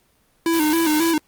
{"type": "tone with vibrato", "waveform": "square", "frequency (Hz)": 318.2, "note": "D#4", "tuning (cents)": 39, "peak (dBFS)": -17, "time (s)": [0.46, 1.18], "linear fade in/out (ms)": 2, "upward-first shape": "square", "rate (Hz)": 3.7, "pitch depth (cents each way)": 73}
{"type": "noise", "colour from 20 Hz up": "white", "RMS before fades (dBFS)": -28, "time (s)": [0.52, 1.13], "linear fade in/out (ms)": 20}
{"effects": ["pink hiss -61 dBFS RMS until 1.27 s", "Opus 24 kbps"]}